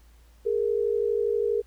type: tone pair together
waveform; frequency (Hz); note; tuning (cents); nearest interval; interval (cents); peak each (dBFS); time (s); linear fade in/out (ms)
sine; 413.8 / 466.2; G#4 / A#4; -6 / 0; major second; 206; -25; 0.45-1.62; 20
effects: added 57 Hz sine -52 dBFS peak until 1.66 s + pink hiss -63 dBFS RMS until 1.66 s